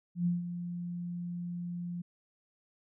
sine tone with ADSR envelope, 174.61 Hz, F3, in tune, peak -25 dBFS, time 0.15-2.02 s, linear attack 110 ms, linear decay 160 ms, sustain -10 dB, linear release 9 ms, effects none

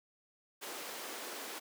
pink high-pass noise, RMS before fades -44 dBFS, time 0.61-1.6 s, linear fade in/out 20 ms, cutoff 310 Hz, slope 24 dB/octave, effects none

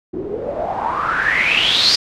white noise with low-pass filter sweep, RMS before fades -18 dBFS, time 0.13-1.96 s, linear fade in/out 10 ms, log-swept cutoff 320 to 4900 Hz, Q 8.4, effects none

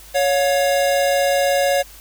square tone pair together, 558 / 713.8 Hz, C#5 / F5, +11 / +38 cents, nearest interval major third, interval 427 cents, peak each -17 / -21 dBFS, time 0.14-1.83 s, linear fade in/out 20 ms, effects added 50 Hz sine -44 dBFS peak until 2 s + white hiss -43 dBFS RMS until 2 s

